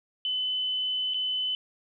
sine tone with dropouts, 3021 Hz, F#7, 35 cents sharp, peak -26 dBFS, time 0.25-1.55 s, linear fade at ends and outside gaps 1 ms, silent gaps 1.137-1.143 s, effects none

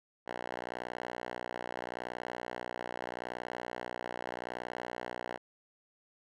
5% pulse tone with band-pass filter, 60.8 Hz, B1, 26 cents flat, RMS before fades -41 dBFS, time 0.26-5.38 s, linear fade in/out 20 ms, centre 1100 Hz, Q 1, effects none

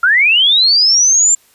sine linear sweep, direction up, 1352 to 7380 Hz, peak -7 dBFS, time 0.03-1.35 s, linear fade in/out 5 ms, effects white hiss -51 dBFS RMS until 1.54 s + resampled to 32000 Hz

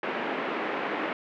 pink band-pass noise, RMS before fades -31 dBFS, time 0.03-1.13 s, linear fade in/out 2 ms, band 250 to 2500 Hz, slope 24 dB/octave, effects none

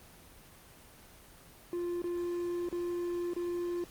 triangle tone with dropouts, 349.2 Hz, F4, in tune, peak -30 dBFS, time 1.73-3.84 s, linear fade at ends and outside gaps 1 ms, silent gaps 2.019-2.041 / 2.688-2.726 / 3.335-3.364 s, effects pink hiss -55 dBFS RMS until 3.9 s + Opus 24 kbps

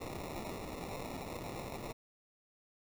violet noise with sample-and-hold, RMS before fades -43 dBFS, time 0-1.93 s, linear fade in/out 20 ms, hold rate 1575 Hz, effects none

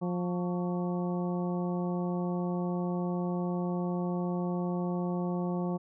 harmonic tone with a mistuned harmonic, 177.3 Hz, F3, 26 cents sharp, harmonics 1 / 2 / 3 / 4 / 5 / 6, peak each -30 / -36 / -40 / -42 / -44 / -46 dBFS, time 0.01-5.78 s, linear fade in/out 20 ms, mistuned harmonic 6, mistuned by +87 cents, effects none

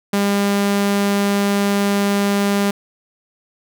sawtooth tone, 201.1 Hz, G3, 44 cents sharp, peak -11 dBFS, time 0.13-2.71 s, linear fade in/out 5 ms, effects none

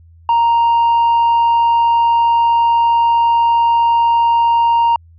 sine tone with tanh clipping, 932.3 Hz, A#5, in tune, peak -10 dBFS, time 0.29-4.96 s, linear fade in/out 2 ms, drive 2 dB, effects added 83 Hz sine -41 dBFS peak until 5.18 s

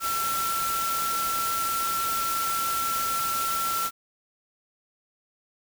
sine tone in noise, 1347 Hz, E6, 37 cents sharp, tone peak -26 dBFS, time 0-3.91 s, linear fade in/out 50 ms, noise white, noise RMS -31 dBFS, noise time 0-3.91 s, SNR +2 dB, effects none

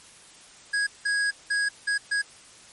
square tone bursts at uneven times, 1653 Hz, G#6, 9 cents flat, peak -23 dBFS, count 5, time 0.73-0.87 / 1.05-1.31 / 1.5-1.69 / 1.87-1.98 / 2.11-2.22 s, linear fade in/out 10 ms, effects white hiss -50 dBFS RMS until 2.72 s + MP3 48 kbps

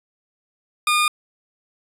20% pulse tone, 1216 Hz, D#6, 40 cents flat, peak -11 dBFS, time 0.87-1.08 s, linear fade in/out 2 ms, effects resampled to 32000 Hz + 8-bit

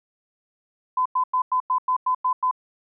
sine tone bursts, 1014 Hz, B5, 45 cents sharp, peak -18 dBFS, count 9, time 0.97-2.512 s, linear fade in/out 5 ms, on 86 ms, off 96 ms, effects none

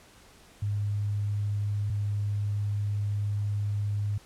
sine tone pair in turn, 102.8 / 102.8 Hz, G#2 / G#2, -17 / -17 cents, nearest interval unison, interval 0 cents, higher neither, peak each -26 dBFS, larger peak neither, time 0.62-1.9 / 1.9-4.18 s, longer second, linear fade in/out 5 ms, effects pink hiss -55 dBFS RMS until 4.25 s + low-pass 11000 Hz 12 dB/octave

